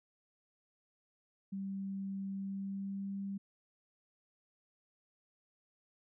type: tone with pitch glide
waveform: sine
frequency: 194.9 to 197.16 Hz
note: G3 to G3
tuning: -10 to +10 cents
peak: -37 dBFS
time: 1.52-3.38 s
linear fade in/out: 10 ms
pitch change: +20 cents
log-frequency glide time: 2.32-3.18 s
effects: none